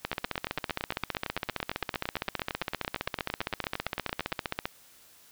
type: two click trains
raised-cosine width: 0.3 ms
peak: -13 / -15 dBFS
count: 71 / 38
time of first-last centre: 0.05-4.655 / 0.13-4.32 s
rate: 15.2 / 8.83 Hz
effects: white hiss -57 dBFS RMS until 5.31 s